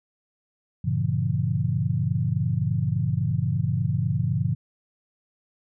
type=chord; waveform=sine; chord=G diminished seventh; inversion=none; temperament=just; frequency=98 / 117.6 / 141.12 / 169.34 Hz; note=G2 / Bb2 / Db3 / Fb3; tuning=0 / +16 / +31 / +47 cents; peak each=-28 / -26 / -26 / -28 dBFS; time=0.84-4.55 s; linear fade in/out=10 ms; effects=none